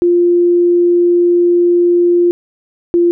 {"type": "tone pair in turn", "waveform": "sine", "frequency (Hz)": [349.2, 345.8], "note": ["F4", "F4"], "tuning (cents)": [0, -17], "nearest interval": "unison", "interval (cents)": 17, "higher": "first", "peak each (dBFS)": -7, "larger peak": "neither", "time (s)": [[0.02, 2.31], [2.94, 3.11]], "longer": "first", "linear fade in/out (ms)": 0, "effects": []}